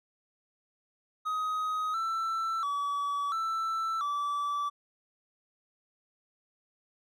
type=tone with pitch steps; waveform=triangle; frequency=1258 / 1333 / 1142 / 1328 / 1157 Hz; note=D#6 / E6 / D6 / E6 / D6; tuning=+19 / +19 / -49 / +12 / -26 cents; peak=-27 dBFS; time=1.25-4.7 s; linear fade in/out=20 ms; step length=690 ms; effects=none